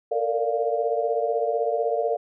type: chord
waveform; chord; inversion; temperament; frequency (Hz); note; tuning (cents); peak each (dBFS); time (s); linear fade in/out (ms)
sine; Bb major seventh; third; equal with one note detuned; 450.3 / 466.2 / 587.3 / 698.5; A4 / Bb4 / D5 / F5; +40 / 0 / 0 / 0; -27; 0.11-2.17; 10
effects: none